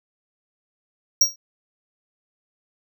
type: tone with exponential decay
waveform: square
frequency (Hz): 5640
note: F8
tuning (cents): +16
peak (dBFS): -10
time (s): 1.21-1.36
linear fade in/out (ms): 5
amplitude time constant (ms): 31
effects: none